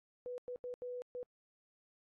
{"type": "tone bursts at uneven times", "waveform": "sine", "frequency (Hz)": 493.9, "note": "B4", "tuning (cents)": 0, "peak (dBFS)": -40, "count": 5, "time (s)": [[0.26, 0.38], [0.48, 0.56], [0.64, 0.74], [0.82, 1.02], [1.15, 1.23]], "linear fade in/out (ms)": 0, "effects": ["AAC 32 kbps"]}